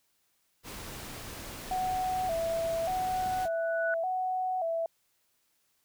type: noise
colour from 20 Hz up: pink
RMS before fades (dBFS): -42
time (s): 0.63-3.49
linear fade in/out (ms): 50
type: tone with vibrato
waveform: sine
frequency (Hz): 701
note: F5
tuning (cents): +6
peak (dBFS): -28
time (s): 1.71-4.86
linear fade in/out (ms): 2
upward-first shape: square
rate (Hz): 0.86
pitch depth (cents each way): 100
type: tone with exponential growth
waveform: sine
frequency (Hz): 1480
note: F#6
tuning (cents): 0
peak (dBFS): -28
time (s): 2.69-3.94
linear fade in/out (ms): 1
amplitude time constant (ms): 270
effects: white hiss -73 dBFS RMS until 5.84 s